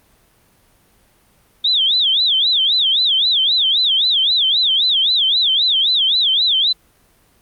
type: tone with vibrato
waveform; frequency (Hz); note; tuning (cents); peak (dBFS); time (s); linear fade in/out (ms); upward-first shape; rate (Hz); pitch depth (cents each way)
sine; 3520; A7; 0; -12; 1.64-6.73; 10; sine; 3.8; 240
effects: pink hiss -55 dBFS RMS until 7.41 s + Opus 32 kbps